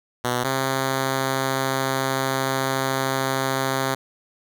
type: tone pair in turn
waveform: 5% pulse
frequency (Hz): 123.47 / 133.5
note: B2 / C3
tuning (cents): 0 / +35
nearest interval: minor second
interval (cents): 135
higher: second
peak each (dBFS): -10 / -10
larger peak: neither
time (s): 0.24-0.44 / 0.44-3.95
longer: second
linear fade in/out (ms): 10
effects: none